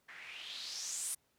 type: noise with low-pass filter sweep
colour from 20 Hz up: blue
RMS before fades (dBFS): -43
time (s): 0.08-1.15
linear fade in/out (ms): 10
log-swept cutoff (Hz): 1700 to 10000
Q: 4.3
effects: pink hiss -75 dBFS RMS until 1.38 s + high-pass 60 Hz 12 dB/octave